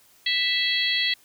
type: harmonic tone with a mistuned harmonic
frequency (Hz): 659.3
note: E5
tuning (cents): 0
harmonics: 3 / 4 / 5 / 6 / 7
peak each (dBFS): -26 / -30 / -25 / -29 / -29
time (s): 0.26-1.14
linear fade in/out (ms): 5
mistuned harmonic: 7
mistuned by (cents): -90
effects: white hiss -57 dBFS RMS until 1.24 s